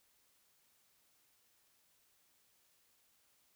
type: silence
effects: white hiss -73 dBFS RMS until 3.55 s